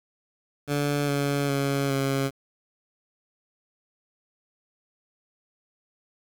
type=tone with pitch steps; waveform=15% pulse; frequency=144.5 / 141.85 / 139.26 / 136.71 Hz; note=D3 / C#3 / C#3 / C#3; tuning=-28 / +40 / +8 / -24 cents; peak=-17 dBFS; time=0.67-2.31 s; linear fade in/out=50 ms; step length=410 ms; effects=8-bit